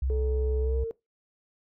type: tone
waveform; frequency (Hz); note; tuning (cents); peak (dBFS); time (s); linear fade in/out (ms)
sine; 65.7; C2; +8; -24; 0.02-0.84; 5
type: tone with pitch glide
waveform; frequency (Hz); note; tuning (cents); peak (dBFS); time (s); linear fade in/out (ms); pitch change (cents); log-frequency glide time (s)
sine; 432.7 to 454.5; A4 to A#4; -29 to -44; -29; 0.1-0.91; 0; +85; 0.6-0.76
effects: noise-tail reverb RT60 0.2 s tail -21 dB re dry + tanh soft clip ceiling -18 dBFS